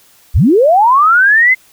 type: linear sweep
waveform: sine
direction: up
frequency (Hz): 35.71 to 2093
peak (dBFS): -5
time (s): 0.34-1.55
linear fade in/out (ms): 20
effects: white hiss -47 dBFS RMS until 1.72 s